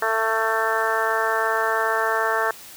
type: harmonic tone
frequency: 222.8 Hz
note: A3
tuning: 22 cents sharp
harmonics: 2 / 3 / 4 / 5 / 6 / 7 / 8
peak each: -27 / -27 / -27 / -27 / -27 / -27 / -27 dBFS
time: 0.02-2.51 s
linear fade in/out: 2 ms
effects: white hiss -42 dBFS RMS until 2.76 s + high-pass 60 Hz 12 dB/octave